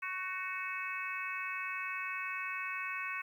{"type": "harmonic tone with a mistuned harmonic", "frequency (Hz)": 370, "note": "F#4", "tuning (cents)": 0, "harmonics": [3, 4, 5, 6, 7], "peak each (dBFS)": [-42, -43, -45, -42, -41], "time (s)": [0.02, 3.22], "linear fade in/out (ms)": 10, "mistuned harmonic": 4, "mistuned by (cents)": 28, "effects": ["11-bit"]}